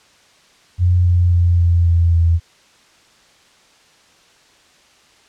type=tone with pitch steps; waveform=sine; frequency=89.2 / 88.07 / 86.96 / 85.86 / 84.78 / 83.71 Hz; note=F2 / F2 / F2 / F2 / E2 / E2; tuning=+37 / +15 / -7 / -29 / +49 / +27 cents; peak=-10 dBFS; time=0.78-2.4 s; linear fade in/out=50 ms; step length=270 ms; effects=white hiss -51 dBFS RMS until 5.28 s + low-pass 6000 Hz 12 dB/octave